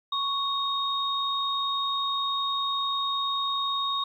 sine tone pair together, 1108.7 / 3729 Hz, C#6 / A#7, 0 / 0 cents, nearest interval octave + major sixth, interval 2100 cents, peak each -28 dBFS, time 0.12-4.04 s, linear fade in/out 5 ms, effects 10-bit

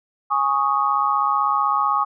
sine chord, Ab suspended fourth, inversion none, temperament equal, 830.6 / 1108.7 / 1244.5 Hz, Ab5 / Db6 / Eb6, 0 / 0 / 0 cents, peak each -23 / -20 / -21 dBFS, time 0.3-2.05 s, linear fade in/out 20 ms, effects none

